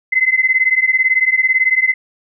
sine beating tone pair, 2040 / 2058 Hz, C7 / C7, -44 / -29 cents, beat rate 18 Hz, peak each -14 dBFS, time 0.12-1.94 s, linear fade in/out 10 ms, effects none

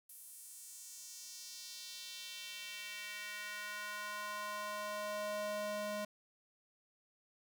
square tone with high-pass filter sweep, 208.3 Hz, G#3, 5 cents sharp, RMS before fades -44 dBFS, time 0.09-6.05 s, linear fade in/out 5 ms, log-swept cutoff 11000 to 420 Hz, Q 1.9, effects 11-bit

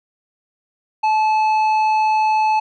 triangle tone with tanh clipping, 866 Hz, A5, 28 cents flat, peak -15 dBFS, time 1.03-2.6 s, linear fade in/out 10 ms, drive 12 dB, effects none

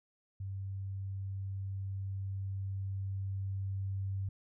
sine tone with level ramp, 97.1 Hz, G2, 16 cents flat, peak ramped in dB -37 to -33 dBFS, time 0.4-4.29 s, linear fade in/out 5 ms, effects none

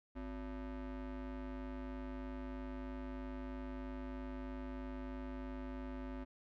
square ring-modulated tone, 155.56 Hz, D#3, in tune, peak -40 dBFS, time 0.15-6.25 s, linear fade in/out 20 ms, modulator 104 Hz, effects low-pass 2000 Hz 12 dB/octave

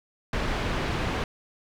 pink low-pass noise, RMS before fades -28 dBFS, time 0.33-1.24 s, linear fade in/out 2 ms, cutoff 3000 Hz, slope 12 dB/octave, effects none

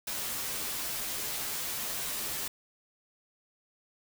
white noise with comb filter, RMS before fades -35 dBFS, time 0.07-2.48 s, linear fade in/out 5 ms, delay 11 ms, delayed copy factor -0.6, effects none

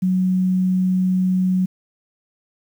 sine tone, 185 Hz, F#3, in tune, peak -15 dBFS, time 0.02-1.66 s, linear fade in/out 10 ms, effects 8-bit

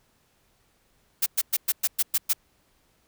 blue noise bursts, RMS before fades -22 dBFS, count 8, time 1.22-2.334 s, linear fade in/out 10 ms, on 43 ms, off 110 ms, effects pink hiss -66 dBFS RMS until 3.07 s

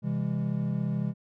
triangle chord, C augmented, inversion none, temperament equal with one note detuned, 130.81 / 164.81 / 202.7 Hz, C3 / E3 / G#3, 0 / 0 / -42 cents, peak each -29 dBFS, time 0.02-1.14 s, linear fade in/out 50 ms, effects none

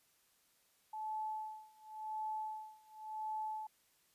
sine tone with tremolo, 866 Hz, A5, 28 cents flat, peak -37 dBFS, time 0.93-3.67 s, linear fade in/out 5 ms, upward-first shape sine, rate 0.92 Hz, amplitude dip 95%, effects white hiss -73 dBFS RMS until 4.14 s + resampled to 32000 Hz

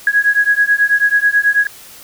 sine beating tone pair, 1657 / 1666.2 Hz, G#6 / G#6, -4 / +5 cents, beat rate 9.2 Hz, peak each -13 dBFS, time 0.07-1.67 s, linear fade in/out 2 ms, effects white hiss -38 dBFS RMS until 2.03 s

